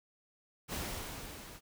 pink noise with level ramp, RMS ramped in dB -37 to -51 dBFS, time 0.68-1.61 s, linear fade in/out 50 ms, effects none

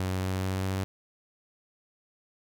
sawtooth tone with pitch steps, 93.2 / 93.9 / 94.61 / 95.32 Hz, F#2 / F#2 / F#2 / G2, +13 / +26 / +39 / -48 cents, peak -24 dBFS, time 0-0.84 s, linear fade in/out 0 ms, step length 210 ms, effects none

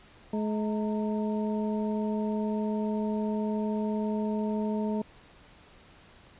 harmonic tone with a mistuned harmonic, 213 Hz, G#3, 44 cents sharp, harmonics 1 / 2 / 3 / 4, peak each -28 / -34 / -38 / -40 dBFS, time 0.33-5.02 s, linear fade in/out 5 ms, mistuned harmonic 4, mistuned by +120 cents, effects pink hiss -55 dBFS RMS until 6.39 s + resampled to 8000 Hz

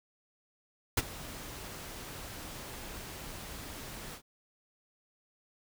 pink noise with ADSR envelope, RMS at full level -25 dBFS, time 0.97-4.22 s, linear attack 7 ms, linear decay 35 ms, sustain -19 dB, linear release 82 ms, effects none

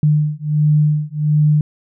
sine beating tone pair, 150 / 151.4 Hz, D3 / D#3, +37 / -47 cents, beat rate 1.4 Hz, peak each -15 dBFS, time 0.03-1.61 s, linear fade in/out 2 ms, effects none

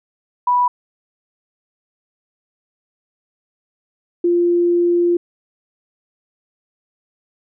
sine tone pair in turn, 983 / 347.5 Hz, B5 / F4, -8 / -9 cents, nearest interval octave + tritone, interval 1801 cents, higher first, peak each -12 dBFS, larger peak neither, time 0.47-0.68 / 4.24-5.17 s, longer second, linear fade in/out 5 ms, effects none

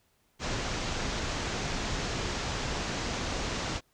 pink low-pass noise, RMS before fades -33 dBFS, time 0.39-3.81 s, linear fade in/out 50 ms, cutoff 7100 Hz, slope 48 dB/octave, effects pink hiss -70 dBFS RMS until 3.93 s

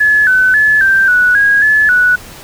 sine tone with pitch steps, 1710 / 1512 / 1721 / 1569 / 1475 / 1644 / 1722 / 1476 Hz, A6 / F#6 / A6 / G6 / F#6 / G#6 / A6 / F#6, -50 / +37 / -39 / +1 / -6 / -18 / -38 / -5 cents, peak -6 dBFS, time 0-2.16 s, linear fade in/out 10 ms, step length 270 ms, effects pink hiss -33 dBFS RMS until 2.43 s

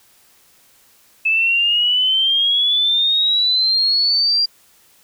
sine exponential sweep, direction up, 2606 to 4792 Hz, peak -13 dBFS, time 1.25-4.46 s, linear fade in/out 10 ms, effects white hiss -53 dBFS RMS until 5.03 s

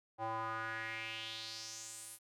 square tone with band-pass filter sweep, 111.9 Hz, A2, 30 cents sharp, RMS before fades -43 dBFS, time 0.18-2.19 s, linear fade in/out 50 ms, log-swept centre 790 to 11000 Hz, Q 3.7, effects none

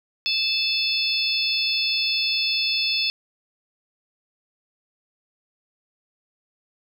harmonic tone with a mistuned harmonic, 875 Hz, A5, 10 cents flat, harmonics 3 / 4 / 5 / 6, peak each -26 / -26 / -26 / -26 dBFS, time 0.26-3.1 s, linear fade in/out 0 ms, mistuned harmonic 6, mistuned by -29 cents, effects 8-bit

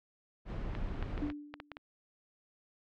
brown noise, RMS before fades -38 dBFS, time 0.45-1.33 s, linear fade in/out 50 ms
clicks, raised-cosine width 0.3 ms, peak -25 dBFS, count 8, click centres 0.751 / 1.026 / 1.178 / 1.301 / 1.54 / 1.601 / 1.717 / 1.769 s
sine tone with exponential decay, 293.7 Hz, D4, in tune, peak -31 dBFS, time 1.22-1.78 s, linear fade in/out 0 ms, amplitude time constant 120 ms
effects low-pass 3000 Hz 12 dB/octave

